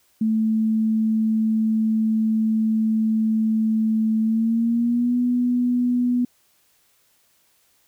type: tone with pitch glide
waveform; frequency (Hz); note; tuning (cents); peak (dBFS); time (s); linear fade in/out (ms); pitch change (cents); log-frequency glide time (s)
sine; 220 to 245.5; A3 to B3; 0 to -10; -17; 0.21-6.25; 5; +190; 4.21-5.17
effects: white hiss -62 dBFS RMS until 7.87 s